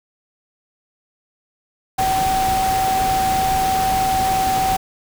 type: tone in noise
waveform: sine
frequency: 763 Hz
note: G5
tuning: 47 cents flat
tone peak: -16 dBFS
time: 1.98-4.77 s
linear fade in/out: 10 ms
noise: pink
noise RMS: -25 dBFS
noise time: 1.98-4.77 s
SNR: +6 dB
effects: none